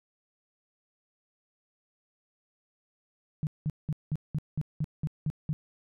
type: tone bursts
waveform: sine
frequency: 152.4 Hz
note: D#3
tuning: 36 cents flat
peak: -26 dBFS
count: 10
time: 3.43-5.53 s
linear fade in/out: 0 ms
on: 39 ms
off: 190 ms
effects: none